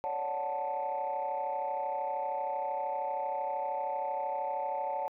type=chord; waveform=sine; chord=D major seventh; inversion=third; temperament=equal; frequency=554.4 / 587.3 / 740 / 880 Hz; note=C#5 / D5 / F#5 / A5; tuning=0 / 0 / 0 / 0 cents; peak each=-37 / -39 / -36 / -33 dBFS; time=0.04-5.08 s; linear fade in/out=0 ms; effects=tanh soft clip ceiling -25 dBFS